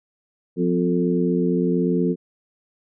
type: harmonic tone with a mistuned harmonic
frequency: 88.6 Hz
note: F2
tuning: 25 cents sharp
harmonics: 2 / 3 / 4 / 5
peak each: -21 / -23 / -24 / -25 dBFS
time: 0.56-2.16 s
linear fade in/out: 50 ms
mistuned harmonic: 3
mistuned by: -50 cents
effects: none